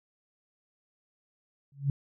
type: tone with exponential growth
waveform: sine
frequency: 139.6 Hz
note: C#3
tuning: 13 cents sharp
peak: -20 dBFS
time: 1.72-1.9 s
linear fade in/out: 2 ms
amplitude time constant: 38 ms
effects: none